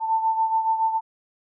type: beating tone pair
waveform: sine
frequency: 890 / 897.1 Hz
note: A5 / A5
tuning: +20 / +33 cents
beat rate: 7.1 Hz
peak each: -20 / -27 dBFS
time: 0-1.01 s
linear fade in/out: 50 ms
effects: none

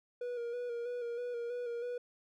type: tone with vibrato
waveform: triangle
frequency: 480 Hz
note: B4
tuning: 49 cents flat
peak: -34 dBFS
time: 0.21-1.98 s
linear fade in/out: 5 ms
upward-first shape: square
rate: 3.1 Hz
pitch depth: 30 cents each way
effects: none

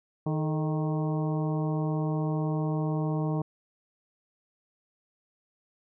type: harmonic tone with a mistuned harmonic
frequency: 155.6 Hz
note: D#3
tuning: in tune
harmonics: 1 / 2 / 3 / 4 / 5 / 6 / 7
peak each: -27 / -33 / -37 / -39 / -41 / -43 / -44 dBFS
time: 0.26-3.42 s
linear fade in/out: 5 ms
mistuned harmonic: 3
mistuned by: -83 cents
effects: none

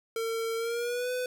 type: tone with pitch glide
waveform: square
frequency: 454.1 to 501 Hz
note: A#4 to B4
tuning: -45 to +25 cents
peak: -30 dBFS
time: 0.16-1.26 s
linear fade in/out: 2 ms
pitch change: +170 cents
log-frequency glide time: 0.56-1.11 s
effects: 12-bit

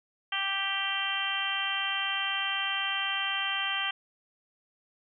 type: harmonic tone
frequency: 392 Hz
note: G4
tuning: in tune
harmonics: 2 / 3 / 4 / 5 / 6 / 7 / 8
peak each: -39 / -37 / -36 / -36 / -40 / -35 / -32 dBFS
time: 0.32-3.91 s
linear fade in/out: 5 ms
effects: none

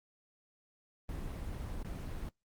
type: noise with dropouts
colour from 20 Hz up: brown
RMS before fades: -40 dBFS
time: 1.09-2.29 s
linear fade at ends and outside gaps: 1 ms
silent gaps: 1.828-1.847 s
effects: noise-tail reverb RT60 0.1 s tail -19 dB re dry + Opus 24 kbps

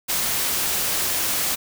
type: noise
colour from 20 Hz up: white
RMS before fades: -23 dBFS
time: 0.08-1.56 s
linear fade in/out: 20 ms
effects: none

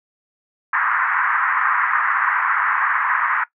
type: band-pass noise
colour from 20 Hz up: pink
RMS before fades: -19 dBFS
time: 0.73-3.44 s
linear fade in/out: 5 ms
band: 1000 to 1900 Hz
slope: 48 dB/octave
effects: noise-tail reverb RT60 0.1 s tail -18 dB re dry

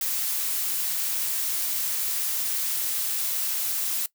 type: noise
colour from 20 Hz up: blue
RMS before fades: -27 dBFS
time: 0.01-4.06 s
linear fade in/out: 2 ms
effects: noise-tail reverb RT60 0.1 s tail -20 dB re dry

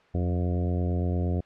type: harmonic tone with a mistuned harmonic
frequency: 88.7 Hz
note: F2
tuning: 27 cents sharp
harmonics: 1 / 2 / 3 / 4 / 5 / 6 / 7 / 8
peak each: -25 / -31 / -35 / -37 / -39 / -41 / -42 / -43 dBFS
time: 0.14-1.41 s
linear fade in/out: 10 ms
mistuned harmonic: 1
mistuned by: -63 cents
effects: white hiss -58 dBFS RMS until 1.45 s + low-pass 2000 Hz 12 dB/octave

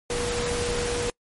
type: tone in noise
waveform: sine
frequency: 481.3 Hz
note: B4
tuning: 45 cents flat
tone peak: -27 dBFS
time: 0.1-1.1 s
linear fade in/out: 2 ms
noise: pink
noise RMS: -29 dBFS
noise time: 0.1-1.1 s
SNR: -1 dB
effects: noise-tail reverb RT60 0.1 s tail -25 dB re dry + MP3 48 kbps

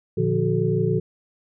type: tone cluster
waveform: sine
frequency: 115.7 / 146.9 / 173.6 / 374.1 / 434.5 Hz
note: A#2 / D3 / F3 / F#4 / A4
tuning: -13 / +1 / -10 / +19 / -22 cents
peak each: -25 dBFS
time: 0.17-1 s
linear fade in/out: 10 ms
effects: none

